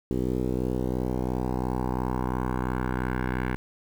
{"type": "tone with low-pass filter sweep", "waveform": "10% pulse", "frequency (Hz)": 62.9, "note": "B1", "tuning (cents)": 32, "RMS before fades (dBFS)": -28, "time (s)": [0.11, 3.56], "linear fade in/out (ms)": 0, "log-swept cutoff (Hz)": [400, 1900], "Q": 2.1, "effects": ["8-bit"]}